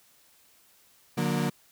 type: chord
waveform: 35% pulse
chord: D augmented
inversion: none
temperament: equal with one note detuned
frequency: 146.83 / 180.77 / 233.1 Hz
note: D3 / F#3 / A#3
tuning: 0 / -40 / 0 cents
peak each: -28 dBFS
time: 1.17-1.5 s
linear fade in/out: 10 ms
effects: white hiss -61 dBFS RMS until 1.71 s